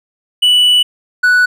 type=tone pair in turn; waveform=triangle; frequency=2960 / 1480 Hz; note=F#7 / F#6; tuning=0 / 0 cents; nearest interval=octave; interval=1200 cents; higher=first; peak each=-5 dBFS; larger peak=neither; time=0.42-0.83 / 1.23-1.46 s; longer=first; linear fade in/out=10 ms; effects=none